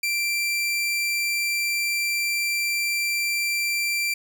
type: tone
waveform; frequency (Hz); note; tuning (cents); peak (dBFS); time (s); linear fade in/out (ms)
sawtooth; 2354; D7; +3; -19; 0.03-4.14; 5
effects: none